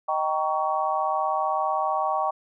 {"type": "chord", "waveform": "sine", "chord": "Eb dominant seventh", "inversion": "none", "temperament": "just", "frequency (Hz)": [622.3, 777.8, 933.4, 1120.1], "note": ["Eb5", "G5", "Bb5", "Db6"], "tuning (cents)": [0, -14, 2, 18], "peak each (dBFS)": [-29, -26, -30, -27], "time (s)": [0.08, 2.31], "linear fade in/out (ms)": 10, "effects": []}